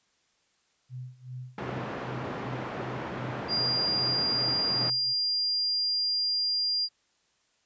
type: tone with tremolo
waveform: sine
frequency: 126.6 Hz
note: B2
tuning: 43 cents sharp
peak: -35 dBFS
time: 0.89-5.14 s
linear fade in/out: 50 ms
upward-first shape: sine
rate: 2.6 Hz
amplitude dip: 90%
type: band-pass noise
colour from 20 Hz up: pink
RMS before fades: -36 dBFS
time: 1.58-4.9 s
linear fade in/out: 2 ms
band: 170 to 1600 Hz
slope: 12 dB/octave
type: tone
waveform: sine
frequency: 4800 Hz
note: D8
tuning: 37 cents sharp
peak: -25 dBFS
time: 3.48-6.89 s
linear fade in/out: 50 ms
effects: white hiss -70 dBFS RMS until 7.65 s + resampled to 16000 Hz